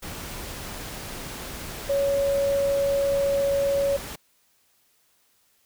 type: tone in noise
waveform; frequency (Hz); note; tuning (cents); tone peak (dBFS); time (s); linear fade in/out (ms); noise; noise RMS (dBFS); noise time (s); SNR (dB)
sine; 558; C#5; +11; -20; 1.89-3.97; 10; pink; -36; 0.02-4.16; +13
effects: white hiss -65 dBFS RMS until 5.65 s